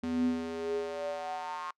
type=tone with high-pass filter sweep; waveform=square; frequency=82.41 Hz; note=E2; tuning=in tune; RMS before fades=-34 dBFS; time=0.03-1.71 s; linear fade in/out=5 ms; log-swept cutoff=200 to 1100 Hz; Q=7.6; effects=noise-tail reverb RT60 0.1 s tail -25 dB re dry + low-pass 6000 Hz 12 dB/octave